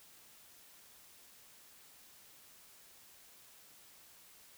silence, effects white hiss -60 dBFS RMS until 4.57 s

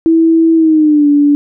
sine tone with pitch glide, 326.9 to 289.6 Hz, E4 to D4, -14 to -24 cents, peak -5 dBFS, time 0.06-1.35 s, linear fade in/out 0 ms, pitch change -210 cents, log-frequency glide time 0.55-1.08 s, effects none

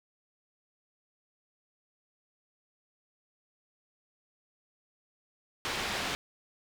white low-pass noise, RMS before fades -34 dBFS, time 5.65-6.15 s, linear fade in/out 0 ms, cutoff 3400 Hz, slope 12 dB/octave, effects none

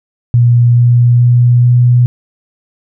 sine tone with pitch steps, 120 / 120.83 / 121.68 / 122.52 Hz, B2 / B2 / B2 / B2, -49 / -37 / -25 / -13 cents, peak -4 dBFS, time 0.34-2.06 s, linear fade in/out 0 ms, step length 430 ms, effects none

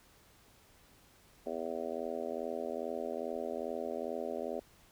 harmonic tone, 82.41 Hz, E2, in tune, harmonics 3 / 4 / 5 / 6 / 7 / 8 / 9, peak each -44 / -46 / -41 / -44 / -41 / -43 / -48 dBFS, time 1.46-4.6 s, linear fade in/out 5 ms, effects pink hiss -63 dBFS RMS until 4.91 s

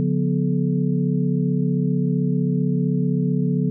sine tone cluster, 142.6 / 178.2 / 245.4 / 429.9 Hz, C#3 / F3 / B3 / A4, +49 / +35 / -11 / -40 cents, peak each -22 / -21 / -24 / -30 dBFS, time 0-3.7 s, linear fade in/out 0 ms, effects none

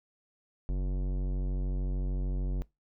sine tone with tanh clipping, 46.65 Hz, F#1, 15 cents sharp, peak -30 dBFS, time 0.69-2.62 s, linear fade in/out 0 ms, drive 17 dB, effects noise-tail reverb RT60 0.2 s tail -22 dB re dry

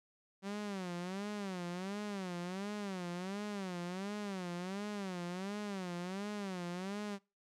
sawtooth tone with vibrato, 190.7 Hz, G3, 47 cents flat, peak -35 dBFS, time 0.42-7.19 s, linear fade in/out 50 ms, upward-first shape sine, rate 1.4 Hz, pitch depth 160 cents each way, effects noise-tail reverb RT60 0.3 s tail -24 dB re dry + low-pass 8000 Hz 12 dB/octave

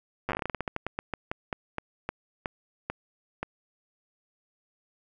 slowing click train, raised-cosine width 0.5 ms, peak -15 dBFS, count 25, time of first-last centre 0.29-3.43 s, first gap 8 ms, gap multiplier 1.2, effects none

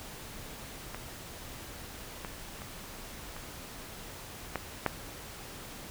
clicks, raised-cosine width 0.5 ms, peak -23 / -23 / -29 / -28 / -16 / -11 dBFS, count 6, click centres 0.946 / 2.248 / 2.619 / 3.365 / 4.557 / 4.863 s, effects pink hiss -45 dBFS RMS until 5.9 s

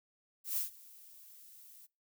violet noise with ADSR envelope, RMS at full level -33 dBFS, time 0.44-1.87 s, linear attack 130 ms, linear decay 130 ms, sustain -23 dB, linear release 20 ms, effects noise-tail reverb RT60 0.3 s tail -25 dB re dry

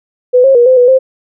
sine tone with pitch steps, 498.8 / 538 / 479.3 / 515 / 491.6 / 524 Hz, B4 / C5 / A#4 / C5 / B4 / C5, +17 / +48 / +48 / -28 / -8 / +2 cents, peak -3 dBFS, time 0.33-0.99 s, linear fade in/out 20 ms, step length 110 ms, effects none

